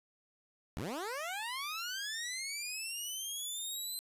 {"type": "linear sweep", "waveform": "15% pulse", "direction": "up", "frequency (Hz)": [58.27, 4102], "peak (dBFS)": -31, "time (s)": [0.77, 3.99], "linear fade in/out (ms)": 0, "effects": ["resampled to 32000 Hz", "11-bit"]}